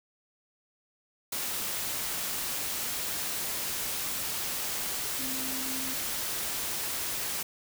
sine tone in noise, 261.6 Hz, C4, in tune, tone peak -39 dBFS, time 5.19-5.94 s, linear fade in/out 5 ms, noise white, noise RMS -33 dBFS, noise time 1.32-7.43 s, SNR -9 dB, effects none

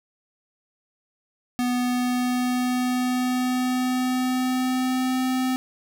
square tone with pitch glide, 246.9 to 257.1 Hz, B3 to C4, 0 to -30 cents, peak -22 dBFS, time 1.59-5.56 s, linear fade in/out 0 ms, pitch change +70 cents, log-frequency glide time 1.69-5.2 s, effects none

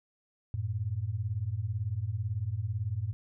sine beating tone pair, 93.5 / 111.5 Hz, F#2 / A2, +19 / +23 cents, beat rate 18 Hz, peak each -34 / -32 dBFS, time 0.54-3.13 s, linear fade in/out 0 ms, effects none

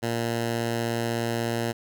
10% pulse tone, 116.54 Hz, A#2, in tune, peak -17 dBFS, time 0.02-1.73 s, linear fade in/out 20 ms, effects none

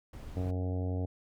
brown noise, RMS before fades -44 dBFS, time 0.13-0.51 s, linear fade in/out 5 ms
harmonic tone, 91.5 Hz, F#2, 19 cents flat, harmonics 1 / 2 / 3 / 4 / 5 / 6 / 7 / 8 / 9, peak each -31 / -43 / -39 / -49 / -43 / -49 / -47 / -51 / -56 dBFS, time 0.36-1.06 s, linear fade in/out 10 ms
effects none

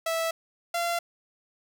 sawtooth tone pair in turn, 656 / 686.3 Hz, E5 / F5, -9 / -30 cents, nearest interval minor second, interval 79 cents, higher second, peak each -22 dBFS, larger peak neither, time 0.06-0.31 / 0.74-0.99 s, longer neither, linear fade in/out 5 ms, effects none

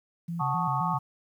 sine tone with vibrato, 151.7 Hz, D#3, 44 cents flat, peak -30 dBFS, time 0.28-0.99 s, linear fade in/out 10 ms, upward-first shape square, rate 3.8 Hz, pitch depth 190 cents each way
sine chord, D# half-diminished seventh, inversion first, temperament equal, 740 / 880 / 1108.7 / 1244.5 Hz, F#5 / A5 / C#6 / D#6, 0 / 0 / 0 / 0 cents, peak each -34 / -30 / -30 / -34 dBFS, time 0.39-0.99 s, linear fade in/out 20 ms
effects 10-bit

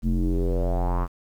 square tone with low-pass filter sweep, 44.03 Hz, F1, 15 cents sharp, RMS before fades -23 dBFS, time 0.02-1.08 s, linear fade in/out 50 ms, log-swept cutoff 210 to 1200 Hz, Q 4.4, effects 9-bit

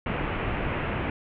pink low-pass noise, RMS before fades -29 dBFS, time 0.06-1.1 s, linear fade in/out 2 ms, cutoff 2800 Hz, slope 48 dB/octave, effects none

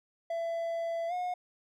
triangle tone with pitch glide, 669 to 721.2 Hz, E5 to F#5, +25 to -45 cents, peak -29 dBFS, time 0.3-1.34 s, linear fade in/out 5 ms, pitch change +130 cents, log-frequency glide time 1.08-1.13 s, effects none

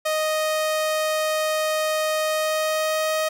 sawtooth tone with pitch glide, 622.3 to 627 Hz, D#5 to D#5, 0 to +13 cents, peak -17 dBFS, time 0.05-3.29 s, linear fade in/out 10 ms, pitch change +13 cents, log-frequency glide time 2.24-3.11 s, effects none

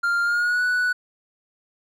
triangle tone with pitch glide, 1396.9 to 1480 Hz, F6 to F#6, 0 to 0 cents, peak -17 dBFS, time 0.03-0.93 s, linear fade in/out 10 ms, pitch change +100 cents, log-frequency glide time 0.23-0.63 s, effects none

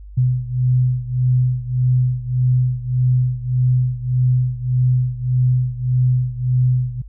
sine beating tone pair, 125.6 / 127.3 Hz, B2 / C3, +30 / -47 cents, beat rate 1.7 Hz, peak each -16 / -19 dBFS, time 0.17-7.02 s, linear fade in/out 10 ms, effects added 50 Hz sine -34 dBFS peak until 7.08 s

